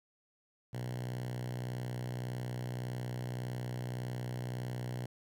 5% pulse tone with high-pass filter, 61.74 Hz, B1, in tune, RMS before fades -39 dBFS, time 0.73-5.06 s, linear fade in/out 5 ms, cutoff 120 Hz, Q 6.1, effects none

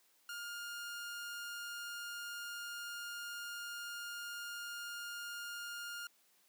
sawtooth tone, 1413 Hz, F6, 20 cents sharp, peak -39 dBFS, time 0.29-6.07 s, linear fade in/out 2 ms, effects white hiss -71 dBFS RMS until 6.48 s + high-pass 200 Hz 12 dB/octave

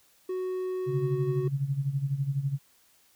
triangle tone, 370 Hz, F#4, in tune, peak -27 dBFS, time 0.29-1.48 s, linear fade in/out 5 ms
sine tone with tremolo, 138.59 Hz, C#3, in tune, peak -23 dBFS, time 0.86-2.59 s, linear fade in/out 50 ms, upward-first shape sine, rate 12 Hz, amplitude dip 75%
effects white hiss -63 dBFS RMS until 3.15 s

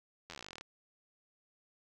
slowing click train, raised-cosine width 0.2 ms, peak -28 dBFS, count 18, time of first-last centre 0.3-0.61 s, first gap 11 ms, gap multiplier 1.06, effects none

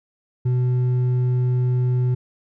sine tone with hard clipping, 125 Hz, B2, 21 cents sharp, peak -18 dBFS, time 0.45-2.15 s, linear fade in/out 10 ms, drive 4 dB, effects none

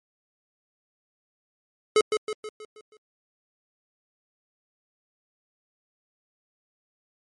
square tone with echo, 428.3 Hz, A4, 47 cents flat, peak -16 dBFS, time 1.96-2.01 s, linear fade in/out 2 ms, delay 160 ms, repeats 6, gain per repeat -6 dB, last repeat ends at 2.97 s, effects MP3 48 kbps

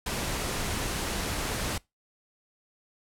pink noise, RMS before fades -31 dBFS, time 0.06-1.78 s, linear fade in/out 5 ms, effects noise-tail reverb RT60 0.2 s tail -23 dB re dry + low-pass 12000 Hz 12 dB/octave

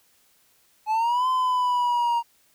triangle linear two-way sweep, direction up then down, 850 to 1029 to 935 Hz, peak -18 dBFS, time 0.86-2.23 s, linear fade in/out 50 ms, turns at 1.28 s, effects white hiss -62 dBFS RMS until 2.54 s

